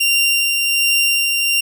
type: tone with tremolo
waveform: sawtooth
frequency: 2774 Hz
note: F7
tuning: 12 cents flat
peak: -9 dBFS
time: 0-1.61 s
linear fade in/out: 10 ms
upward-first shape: sine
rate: 1.3 Hz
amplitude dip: 30%
effects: none

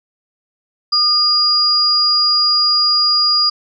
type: tone pair together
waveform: sine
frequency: 1215 / 4860 Hz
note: D#6 / D#8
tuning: -42 / -42 cents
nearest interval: 2 octaves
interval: 2400 cents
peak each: -20 / -11 dBFS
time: 0.92-3.5 s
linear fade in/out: 10 ms
effects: none

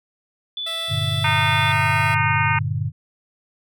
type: tone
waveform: sine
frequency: 3475 Hz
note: A7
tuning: 22 cents flat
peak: -25 dBFS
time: 0.57-1.72 s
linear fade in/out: 2 ms
type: tone with pitch glide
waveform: 10% pulse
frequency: 658 to 662.6 Hz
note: E5 to E5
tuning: -3 to +9 cents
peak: -21 dBFS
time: 0.66-2.15 s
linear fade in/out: 10 ms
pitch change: +12 cents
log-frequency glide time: 0.78-1.59 s
type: chord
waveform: sine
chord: G minor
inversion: none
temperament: just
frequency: 98 / 117.6 / 147 Hz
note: G2 / Bb2 / D3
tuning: 0 / +16 / +2 cents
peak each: -25 dBFS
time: 0.88-2.92 s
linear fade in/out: 50 ms
type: harmonic tone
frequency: 306.8 Hz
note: D#4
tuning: 24 cents flat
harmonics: 3 / 4 / 5 / 6 / 7 / 8 / 9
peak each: -22 / -26 / -25 / -29 / -25 / -26 / -31 dBFS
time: 1.24-2.59 s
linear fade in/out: 5 ms
effects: none

